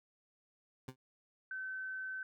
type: tone with exponential decay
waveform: 20% pulse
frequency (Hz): 129.6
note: C3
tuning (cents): -16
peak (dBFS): -36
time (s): 0.88-0.96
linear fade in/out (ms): 5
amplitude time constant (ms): 17
type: tone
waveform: sine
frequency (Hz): 1530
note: G6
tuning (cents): -42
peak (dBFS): -39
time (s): 1.51-2.23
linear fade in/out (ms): 2
effects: none